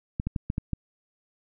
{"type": "clicks", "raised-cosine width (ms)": 5, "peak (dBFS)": -15, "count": 6, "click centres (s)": [0.199, 0.27, 0.362, 0.501, 0.581, 0.733], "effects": []}